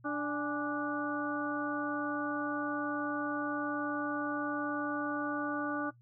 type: harmonic tone with a mistuned harmonic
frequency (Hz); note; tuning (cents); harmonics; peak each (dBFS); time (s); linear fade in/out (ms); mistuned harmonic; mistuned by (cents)
293.7; D4; 0; 1 / 2 / 3 / 4 / 5; -34 / -40 / -43 / -39 / -39; 0.04-5.91; 20; 3; -81
effects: noise-tail reverb RT60 0.1 s tail -17 dB re dry + added 120 Hz sine -58 dBFS peak until 6.01 s